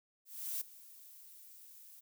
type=noise with ADSR envelope; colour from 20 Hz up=violet; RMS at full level=-37 dBFS; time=0.25-2.01 s; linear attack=360 ms; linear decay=8 ms; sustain=-19 dB; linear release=19 ms; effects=none